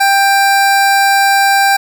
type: tone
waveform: 25% pulse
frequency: 790 Hz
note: G5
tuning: 13 cents sharp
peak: -4 dBFS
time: 0-1.77 s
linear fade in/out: 10 ms
effects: 7-bit